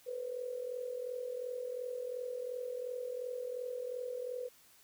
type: tone with amplitude modulation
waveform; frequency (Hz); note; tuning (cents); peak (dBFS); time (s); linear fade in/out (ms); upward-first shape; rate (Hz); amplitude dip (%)
sine; 496.8; B4; +10; -34; 0.06-4.49; 20; sine; 42.8; 70
effects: white hiss -63 dBFS RMS until 4.83 s

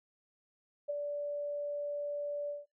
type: tone with ADSR envelope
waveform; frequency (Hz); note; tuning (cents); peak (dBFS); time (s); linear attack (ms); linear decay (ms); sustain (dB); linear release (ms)
sine; 581; D5; -19; -30; 0.88-2.66; 20; 15; -4; 170
effects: noise-tail reverb RT60 0.2 s tail -23 dB re dry

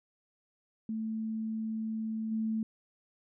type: tone with level steps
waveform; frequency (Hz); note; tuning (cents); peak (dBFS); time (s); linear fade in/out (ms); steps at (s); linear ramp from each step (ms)
sine; 220.7; A3; +5; -32 / -29; 0.89-2.63; 2; 2.31; 10
effects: none

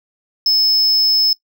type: tone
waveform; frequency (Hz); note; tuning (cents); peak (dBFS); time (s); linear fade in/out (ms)
triangle; 5220; E8; -18; -10; 0.46-1.33; 2
effects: noise-tail reverb RT60 0.1 s tail -18 dB re dry

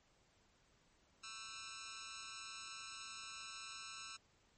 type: tone with amplitude modulation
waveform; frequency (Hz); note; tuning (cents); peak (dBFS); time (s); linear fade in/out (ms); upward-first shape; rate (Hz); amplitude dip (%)
10% pulse; 1327; E6; +11; -36; 1.23-4.17; 10; sine; 223; 100
effects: pink hiss -73 dBFS RMS until 4.57 s + MP3 32 kbps

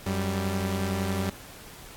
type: tone pair together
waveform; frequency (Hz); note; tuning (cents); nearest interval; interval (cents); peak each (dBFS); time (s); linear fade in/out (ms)
sawtooth; 92.3 / 195.58; F#2 / G3; -4 / -4; octave + minor second; 1300; -25; 0.06-1.3; 5
effects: pink hiss -46 dBFS RMS until 1.96 s + AAC 64 kbps

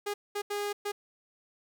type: tone bursts at uneven times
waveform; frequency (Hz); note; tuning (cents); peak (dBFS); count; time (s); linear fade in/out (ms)
sawtooth; 410; G#4; -22; -27; 4; 0.06-0.14 / 0.35-0.42 / 0.5-0.73 / 0.85-0.92; 10
effects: none

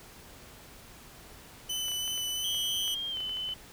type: tone with vibrato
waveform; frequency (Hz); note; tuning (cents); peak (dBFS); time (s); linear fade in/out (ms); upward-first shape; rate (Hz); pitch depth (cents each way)
sawtooth; 3006; F#7; +27; -28; 1.69-2.95; 10; sine; 3; 12
type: clicks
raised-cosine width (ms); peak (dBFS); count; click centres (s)
0.3; -30; 11; 1.883 / 1.918 / 2.078 / 2.178 / 2.546 / 2.879 / 3.171 / 3.205 / 3.294 / 3.37 / 3.49
type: tone with pitch glide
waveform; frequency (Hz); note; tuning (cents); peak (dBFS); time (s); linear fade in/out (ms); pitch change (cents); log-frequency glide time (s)
sine; 3210 to 3030; G7 to F#7; +40 to +40; -32; 2.44-3.54; 5; -100; 3.09-3.19
effects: pink hiss -51 dBFS RMS until 3.72 s

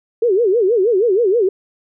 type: tone with vibrato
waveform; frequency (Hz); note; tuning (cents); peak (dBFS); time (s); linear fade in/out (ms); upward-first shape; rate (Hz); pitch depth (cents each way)
sine; 422.4; G#4; +29; -11; 0.22-1.49; 5; sine; 6.3; 250
effects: none

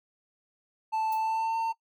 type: tone with pitch glide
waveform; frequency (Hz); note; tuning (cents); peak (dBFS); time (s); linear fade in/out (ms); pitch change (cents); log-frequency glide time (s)
triangle; 880 to 904.7; A5 to A5; 0 to +48; -24; 0.92-1.73; 20; +48; 1.17-1.58
type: noise with exponential decay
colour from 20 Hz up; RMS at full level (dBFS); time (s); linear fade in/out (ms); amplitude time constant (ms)
violet; -39; 1.12-1.24; 5; 25
effects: noise-tail reverb RT60 0.1 s tail -21 dB re dry

